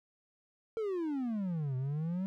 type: exponential two-way sweep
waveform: triangle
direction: down then up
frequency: 460 to 126.3 to 195.3 Hz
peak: -30 dBFS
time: 0.77-2.26 s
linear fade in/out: 0 ms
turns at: 1.76 s
effects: none